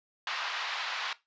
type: band-pass noise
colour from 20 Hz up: pink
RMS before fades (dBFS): -35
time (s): 0.27-1.13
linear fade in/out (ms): 2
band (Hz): 890 to 4400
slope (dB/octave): 24
effects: noise-tail reverb RT60 0.2 s tail -17 dB re dry + resampled to 16000 Hz